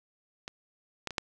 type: clicks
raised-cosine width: 0.2 ms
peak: -21 / -16 / -21 / -11 dBFS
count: 4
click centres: 0.479 / 1.073 / 1.107 / 1.182 s
effects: none